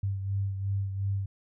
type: beating tone pair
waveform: sine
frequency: 98 / 100.8 Hz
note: G2 / G2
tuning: 0 / +49 cents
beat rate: 2.8 Hz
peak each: -28 / -37 dBFS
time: 0.03-1.26 s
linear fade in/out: 5 ms
effects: none